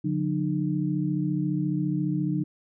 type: tone cluster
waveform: sine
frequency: 145.8 / 180.3 / 304 Hz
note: D3 / F#3 / D#4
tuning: -12 / -45 / -40 cents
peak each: -28 dBFS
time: 0.04-2.44 s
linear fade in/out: 10 ms
effects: none